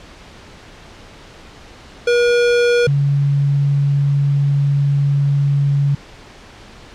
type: tone pair in turn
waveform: square / sine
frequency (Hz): 480 / 141.27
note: B4 / C#3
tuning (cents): -49 / +33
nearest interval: octave + major sixth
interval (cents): 2118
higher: first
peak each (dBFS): -12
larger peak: neither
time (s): 2.07-2.87 / 2.87-5.95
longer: second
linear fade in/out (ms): 5
effects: pink hiss -40 dBFS RMS until 6.94 s + low-pass 5000 Hz 12 dB/octave